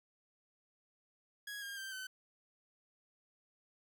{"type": "tone with pitch steps", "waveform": "sawtooth", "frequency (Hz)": [1661.2, 1613.9, 1568, 1523.3], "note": ["G#6", "G6", "G6", "F#6"], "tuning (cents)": [0, 50, 0, 50], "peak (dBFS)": -39, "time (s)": [1.47, 2.07], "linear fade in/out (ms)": 5, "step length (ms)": 150, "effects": []}